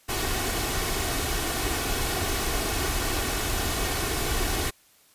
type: noise with comb filter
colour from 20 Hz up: pink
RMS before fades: -27 dBFS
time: 0.08-4.71 s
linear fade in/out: 20 ms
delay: 2.7 ms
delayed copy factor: +0.5
effects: white hiss -59 dBFS RMS until 5.14 s + resampled to 32000 Hz